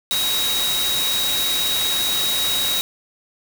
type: tone in noise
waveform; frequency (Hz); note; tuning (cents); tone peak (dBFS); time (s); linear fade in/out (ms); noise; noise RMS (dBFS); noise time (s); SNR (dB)
sine; 3812; A#7; +38; -20; 0.11-2.81; 0; white; -24; 0.11-2.81; +1
effects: none